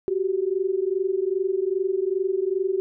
sine tone pair together, 369.5 / 392 Hz, F#4 / G4, -2 / 0 cents, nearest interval minor second, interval 102 cents, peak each -24 / -24 dBFS, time 0.08-2.8 s, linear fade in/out 0 ms, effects none

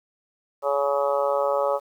harmonic tone, 140.9 Hz, C#3, 29 cents sharp, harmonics 3 / 4 / 5 / 6 / 7 / 8 / 9, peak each -30 / -22 / -35 / -29 / -33 / -31 / -31 dBFS, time 0.62-1.8 s, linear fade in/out 50 ms, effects 9-bit

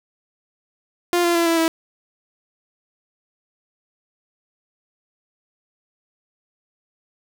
sawtooth tone with pitch steps, 350 / 344 / 338.1 / 332.3 / 326.6 Hz, F4 / F4 / E4 / E4 / E4, +4 / -26 / +44 / +14 / -16 cents, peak -12 dBFS, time 1.13-1.68 s, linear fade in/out 0 ms, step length 110 ms, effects 7-bit

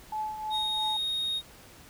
sine tone with tremolo, 861 Hz, A5, 38 cents flat, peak -28 dBFS, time 0.12-0.97 s, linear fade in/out 5 ms, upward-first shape triangle, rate 3 Hz, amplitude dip 65%
triangle tone, 3729 Hz, A#7, in tune, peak -26 dBFS, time 0.5-1.42 s, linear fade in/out 50 ms
effects tanh soft clip ceiling -19 dBFS + pink hiss -52 dBFS RMS until 1.89 s

